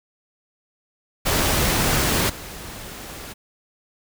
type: noise with level steps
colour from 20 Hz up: pink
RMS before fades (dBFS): -20 / -36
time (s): 1.25-3.34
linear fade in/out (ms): 20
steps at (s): 2.29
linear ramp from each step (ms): 10
effects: none